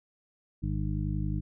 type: harmonic tone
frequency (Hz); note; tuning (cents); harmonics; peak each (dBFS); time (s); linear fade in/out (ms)
51.2; G#1; -24; 1 / 2 / 3 / 4 / 6; -32 / -34 / -33 / -38 / -39; 0.62-1.41; 20
effects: none

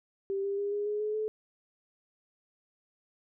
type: tone with pitch steps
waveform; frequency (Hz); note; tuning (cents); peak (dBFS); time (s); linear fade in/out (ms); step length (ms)
sine; 392 / 398.4 / 404.9 / 411.5 / 418.2 / 425 / 431.9; G4 / G4 / G#4 / G#4 / G#4 / G#4 / A4; 0 / +28 / -44 / -16 / +12 / +40 / -32; -29; 0.3-1.28; 0; 140
effects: none

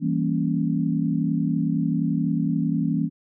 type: chord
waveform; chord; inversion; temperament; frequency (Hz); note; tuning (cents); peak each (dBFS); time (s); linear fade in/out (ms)
sine; E diminished seventh; none; equal; 164.81 / 196 / 233.1 / 277.2; E3 / G3 / Bb3 / Db4; 0 / 0 / 0 / 0; -24 / -28 / -26 / -26; 0-3.1; 50
effects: none

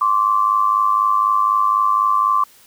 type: tone pair together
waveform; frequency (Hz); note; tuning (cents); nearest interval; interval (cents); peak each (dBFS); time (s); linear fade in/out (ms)
sine; 1050 / 1154; C6 / D6; +6 / -31; major second; 163; -17 / -15; 0.01-2.44; 5
effects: white hiss -49 dBFS RMS until 2.66 s

